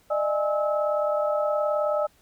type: tone cluster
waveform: sine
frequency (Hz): 601 / 640 / 828 / 1296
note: D5 / D#5 / G#5 / E6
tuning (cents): +40 / +49 / -5 / -30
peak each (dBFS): -23 / -32 / -32 / -30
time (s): 0.1-2.07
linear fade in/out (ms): 10
effects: pink hiss -61 dBFS RMS until 2.21 s